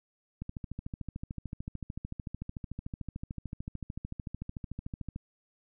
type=click train; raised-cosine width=5 ms; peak=-25 dBFS; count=65; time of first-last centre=0.42-5.161 s; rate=13.5 Hz; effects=none